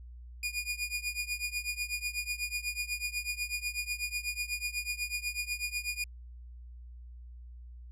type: tone with tremolo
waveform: sawtooth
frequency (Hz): 2441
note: D#7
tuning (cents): -34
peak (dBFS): -26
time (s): 0.43-6.04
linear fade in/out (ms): 2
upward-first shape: triangle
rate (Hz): 8.1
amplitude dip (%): 95
effects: added 60 Hz sine -45 dBFS peak until 7.91 s + resampled to 32000 Hz